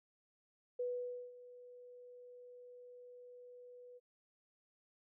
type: tone with ADSR envelope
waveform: sine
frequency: 492.4 Hz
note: B4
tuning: 5 cents flat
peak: -35 dBFS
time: 0.79-4 s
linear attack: 8 ms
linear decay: 520 ms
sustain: -18 dB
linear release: 32 ms
effects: none